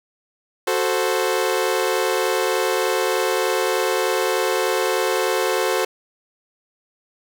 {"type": "chord", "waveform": "sawtooth", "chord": "F# diminished", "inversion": "none", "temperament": "equal", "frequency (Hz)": [370, 440, 523.3], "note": ["F#4", "A4", "C5"], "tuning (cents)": [0, 0, 0], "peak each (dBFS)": -19, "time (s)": [0.67, 5.85], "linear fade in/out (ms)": 5, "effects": []}